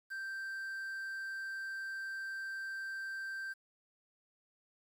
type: tone with quantisation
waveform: triangle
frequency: 1568 Hz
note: G6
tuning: in tune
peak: -37 dBFS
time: 0.1-3.54 s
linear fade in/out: 20 ms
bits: 10
effects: none